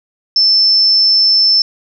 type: tone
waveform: sine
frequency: 5300 Hz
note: E8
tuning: 9 cents sharp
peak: -7 dBFS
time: 0.36-1.62 s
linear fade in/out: 2 ms
effects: none